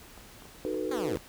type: clicks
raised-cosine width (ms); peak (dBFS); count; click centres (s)
1; -35; 4; 0.177 / 0.422 / 0.455 / 0.745
type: chord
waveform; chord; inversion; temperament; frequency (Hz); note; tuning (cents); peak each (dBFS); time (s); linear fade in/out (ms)
sine; B dominant seventh; first; just; 308.7 / 370.4 / 444.5 / 493.9; D#4 / F#4 / A4 / B4; -14 / +2 / +18 / 0; -35; 0.65-1.16; 0
type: linear sweep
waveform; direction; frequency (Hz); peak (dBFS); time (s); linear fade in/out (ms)
10% pulse; down; 280.2 to 57.7; -26; 0.91-1.18; 5
effects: pink hiss -51 dBFS RMS until 1.28 s